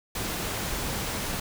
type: noise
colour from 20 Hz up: pink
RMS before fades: -31 dBFS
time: 0.15-1.4 s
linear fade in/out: 5 ms
effects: none